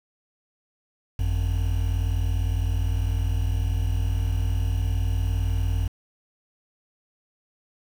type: tone pair together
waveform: triangle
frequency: 50.9 / 90.7 Hz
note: G#1 / F#2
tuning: -34 / -34 cents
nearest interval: minor seventh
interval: 1000 cents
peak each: -22 dBFS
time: 1.19-5.88 s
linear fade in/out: 5 ms
effects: 7-bit